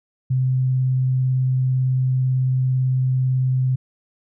sine tone with vibrato, 129.3 Hz, C3, 20 cents flat, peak -16 dBFS, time 0.3-3.76 s, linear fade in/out 10 ms, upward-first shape triangle, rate 18 Hz, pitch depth 10 cents each way, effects none

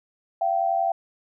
sine tone pair together, 681.1 / 772 Hz, F5 / G5, -44 / -27 cents, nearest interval major second, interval 217 cents, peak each -23 dBFS, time 0.41-0.92 s, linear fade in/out 5 ms, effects none

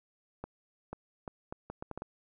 accelerating click train, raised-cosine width 1 ms, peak -25 dBFS, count 9, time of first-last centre 0.44-2.021 s, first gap 490 ms, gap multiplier 0.71, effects none

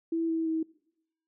sine tone with pitch steps, 329.6 / 325.4 / 321.3 Hz, E4 / E4 / E4, 0 / -22 / -44 cents, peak -26 dBFS, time 0.12-0.63 s, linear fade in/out 5 ms, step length 170 ms, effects noise-tail reverb RT60 0.8 s tail -23 dB re dry

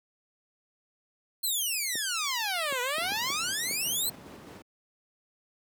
10% pulse exponential two-way sweep, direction down then up, 4262 to 479.9 to 4262 Hz, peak -20 dBFS, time 1.43-4.1 s, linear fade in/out 10 ms, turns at 2.81 s
clicks, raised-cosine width 2 ms, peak -25 dBFS, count 6, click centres 1.955 / 2.725 / 2.983 / 3.12 / 3.303 / 3.711 s
brown noise with tremolo, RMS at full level -37 dBFS, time 3.01-4.62 s, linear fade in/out 2 ms, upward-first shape square, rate 4.8 Hz, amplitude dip 25%
effects high-pass 200 Hz 12 dB/octave

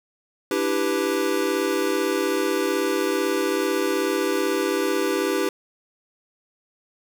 square chord, E minor seventh, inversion third, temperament equal, 293.7 / 329.6 / 392 / 493.9 Hz, D4 / E4 / G4 / B4, 0 / 0 / 0 / 0 cents, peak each -29 / -28 / -25 / -28 dBFS, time 0.51-5.49 s, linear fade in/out 2 ms, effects none

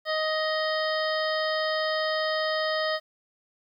harmonic tone, 625 Hz, D#5, 8 cents sharp, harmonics 1 / 2 / 3 / 5 / 6 / 7 / 8, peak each -27 / -32 / -31 / -37 / -39 / -39 / -37 dBFS, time 0.05-3 s, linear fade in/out 50 ms, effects 10-bit

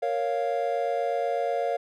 triangle chord, Bb minor, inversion none, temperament equal, 466.2 / 554.4 / 698.5 Hz, Bb4 / Db5 / F5, 0 / 0 / 0 cents, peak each -28 / -27 / -26 dBFS, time 0.02-1.77 s, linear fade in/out 10 ms, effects none

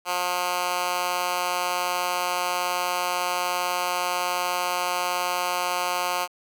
10% pulse tone with high-pass filter, 178.8 Hz, F3, 41 cents sharp, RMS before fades -26 dBFS, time 0.05-6.28 s, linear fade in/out 50 ms, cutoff 840 Hz, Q 0.93, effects none

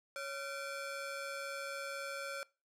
30% pulse ring-modulated tone, 966 Hz, B5, 39 cents flat, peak -34 dBFS, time 0.16-2.43 s, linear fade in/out 0 ms, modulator 411 Hz, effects noise-tail reverb RT60 0.3 s tail -22 dB re dry + low-pass 12000 Hz 12 dB/octave

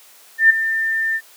sine tone with ADSR envelope, 1795 Hz, A6, 34 cents sharp, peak -5 dBFS, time 0.38-1.21 s, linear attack 120 ms, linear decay 9 ms, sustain -12 dB, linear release 56 ms, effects white hiss -47 dBFS RMS until 1.36 s + high-pass 400 Hz 12 dB/octave

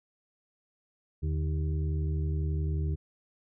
harmonic tone with a mistuned harmonic, 78.7 Hz, D#2, 20 cents sharp, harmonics 1 / 2 / 4 / 5, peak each -28 / -33 / -44 / -44 dBFS, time 1.22-2.96 s, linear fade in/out 20 ms, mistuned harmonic 2, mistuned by -79 cents, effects none

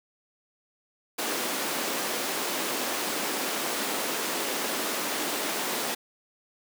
pink high-pass noise, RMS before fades -30 dBFS, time 1.18-5.95 s, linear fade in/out 10 ms, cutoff 250 Hz, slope 24 dB/octave, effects none

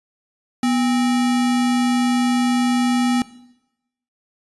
sine tone with sample-and-hold, 245.5 Hz, B3, 10 cents flat, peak -15 dBFS, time 0.63-3.22 s, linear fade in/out 2 ms, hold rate 1050 Hz, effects noise-tail reverb RT60 0.9 s tail -18 dB re dry + resampled to 24000 Hz

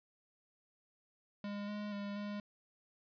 square tone with pitch steps, 203.9 / 207.9 / 202.5 / 205.7 Hz, G#3 / G#3 / G#3 / G#3, -32 / +2 / -43 / -16 cents, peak -40 dBFS, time 1.44-2.4 s, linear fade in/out 2 ms, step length 240 ms, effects resampled to 11025 Hz

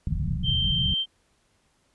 white low-pass noise, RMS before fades -27 dBFS, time 0.07-0.94 s, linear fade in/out 2 ms, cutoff 180 Hz, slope 48 dB/octave
sine tone, 3136 Hz, G7, in tune, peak -23 dBFS, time 0.43-1.06 s, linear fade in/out 50 ms
effects pink hiss -67 dBFS RMS until 1.94 s + resampled to 24000 Hz

